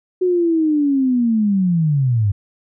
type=linear sweep; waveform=sine; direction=down; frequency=370 to 96.1 Hz; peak=-13 dBFS; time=0.21-2.32 s; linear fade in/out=10 ms; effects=none